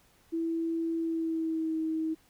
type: tone with pitch glide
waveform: sine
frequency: 329.6 to 318.7 Hz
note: E4 to D#4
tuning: 0 to +42 cents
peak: -28 dBFS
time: 0.32-2.15 s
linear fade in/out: 20 ms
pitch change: -58 cents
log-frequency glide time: 0.98-1.78 s
effects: pink hiss -64 dBFS RMS until 2.29 s